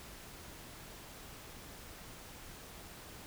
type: silence
effects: pink hiss -51 dBFS RMS until 3.26 s